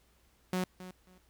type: tone with echo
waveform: sawtooth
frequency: 183.6 Hz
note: F#3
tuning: 13 cents flat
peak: -26 dBFS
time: 0.53-0.64 s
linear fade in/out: 2 ms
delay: 270 ms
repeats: 2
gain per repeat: -14 dB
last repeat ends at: 1.18 s
effects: added 60 Hz sine -69 dBFS peak until 1.29 s + pink hiss -69 dBFS RMS until 1.29 s